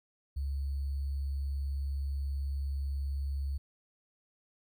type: tone with sample-and-hold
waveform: sine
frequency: 69.3 Hz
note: C#2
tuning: in tune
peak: -31 dBFS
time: 0.36-3.58 s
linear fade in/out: 10 ms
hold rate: 4410 Hz
effects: none